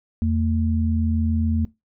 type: tone pair together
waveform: sine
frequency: 84 / 225.1 Hz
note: E2 / A3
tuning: +33 / +40 cents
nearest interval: octave + perfect fourth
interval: 1707 cents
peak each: -20 / -22 dBFS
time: 0.22-1.65 s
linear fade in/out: 0 ms
effects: noise-tail reverb RT60 0.2 s tail -20 dB re dry

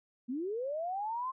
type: linear sweep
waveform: sine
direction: up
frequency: 229.9 to 1066 Hz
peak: -33 dBFS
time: 0.28-1.32 s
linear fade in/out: 20 ms
effects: none

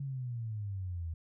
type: exponential sweep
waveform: sine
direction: down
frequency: 141.4 to 80 Hz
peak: -35 dBFS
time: 0-1.14 s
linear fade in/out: 5 ms
effects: none

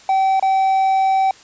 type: tone with dropouts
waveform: triangle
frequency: 769 Hz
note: G5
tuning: 33 cents flat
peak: -11 dBFS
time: 0.09-1.31 s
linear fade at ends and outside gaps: 2 ms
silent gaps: 0.397-0.425 s
effects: white hiss -45 dBFS RMS until 1.43 s + resampled to 16000 Hz

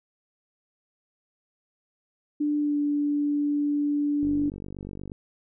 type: tone with pitch glide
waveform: sine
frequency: 295.5 to 291.3 Hz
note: D4 to D4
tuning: +11 to -14 cents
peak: -22 dBFS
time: 2.4-4.5 s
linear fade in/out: 10 ms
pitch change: -25 cents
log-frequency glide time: 2.59-2.77 s
type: click train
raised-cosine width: 3 ms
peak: -25 dBFS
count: 44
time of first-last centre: 4.23-5.118 s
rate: 48.4 Hz
effects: none

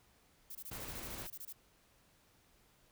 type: noise bursts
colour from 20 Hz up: violet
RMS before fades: -47 dBFS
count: 14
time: 0.5-1.527 s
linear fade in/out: 5 ms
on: 52 ms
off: 23 ms
type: noise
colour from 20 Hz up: pink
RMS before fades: -47 dBFS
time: 0.71-1.27 s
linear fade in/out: 5 ms
effects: pink hiss -69 dBFS RMS until 2.91 s

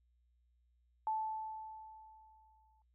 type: tone with exponential decay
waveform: sine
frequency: 874 Hz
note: A5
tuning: 12 cents flat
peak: -32 dBFS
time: 1.07-2.82 s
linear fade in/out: 1 ms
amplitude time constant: 380 ms
effects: noise-tail reverb RT60 0.1 s tail -21 dB re dry + added 60 Hz sine -70 dBFS peak until 2.94 s

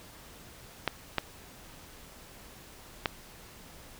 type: clicks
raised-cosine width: 0.3 ms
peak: -10 dBFS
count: 3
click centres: 0.877 / 1.183 / 3.058 s
effects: pink hiss -51 dBFS RMS until 3.99 s

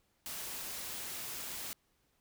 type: noise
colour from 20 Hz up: white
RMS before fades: -42 dBFS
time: 0.26-1.73 s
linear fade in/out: 0 ms
effects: pink hiss -75 dBFS RMS until 2.2 s

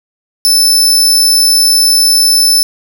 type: tone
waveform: sawtooth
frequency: 5274 Hz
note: E8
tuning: in tune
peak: -3 dBFS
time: 0.45-2.63 s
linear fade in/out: 0 ms
effects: none

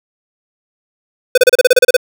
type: tone bursts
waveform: square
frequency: 503 Hz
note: B4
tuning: 32 cents sharp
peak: -4 dBFS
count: 11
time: 1.35-1.967 s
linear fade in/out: 5 ms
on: 27 ms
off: 32 ms
effects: none

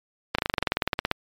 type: slowing click train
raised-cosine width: 0.3 ms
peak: -6 dBFS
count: 17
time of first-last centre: 0.35-1.114 s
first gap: 35 ms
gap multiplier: 1.04
effects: MP3 96 kbps

